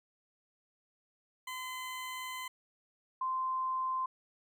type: tone pair in turn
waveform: 20% pulse / sine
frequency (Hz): 1023 / 1039.7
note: C6 / C6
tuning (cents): -39 / -11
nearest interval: unison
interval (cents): 28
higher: second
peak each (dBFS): -34 / -31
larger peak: second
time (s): 1.47-2.48 / 3.21-4.06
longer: first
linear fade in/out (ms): 5
effects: none